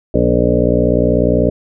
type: harmonic tone with a mistuned harmonic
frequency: 60.1 Hz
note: B1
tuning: 46 cents flat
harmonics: 1 / 2 / 3 / 4 / 5 / 7 / 8 / 9 / 10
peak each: -19 / -19 / -19 / -19 / -19 / -19 / -19 / -19 / -19 dBFS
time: 0.14-1.5 s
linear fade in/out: 5 ms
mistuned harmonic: 5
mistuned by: -21 cents
effects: none